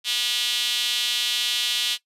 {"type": "tone with high-pass filter", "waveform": "sawtooth", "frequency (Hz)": 241.8, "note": "B3", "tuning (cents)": -36, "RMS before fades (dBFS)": -24, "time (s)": [0.04, 1.98], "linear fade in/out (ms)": 50, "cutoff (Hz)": 3300, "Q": 3.7, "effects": ["noise-tail reverb RT60 0.1 s tail -17 dB re dry", "resampled to 32000 Hz"]}